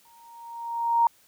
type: tone with exponential growth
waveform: sine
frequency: 932.3 Hz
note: A#5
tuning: in tune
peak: -15 dBFS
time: 0.05-1.07 s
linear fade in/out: 2 ms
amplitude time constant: 220 ms
effects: white hiss -60 dBFS RMS until 1.27 s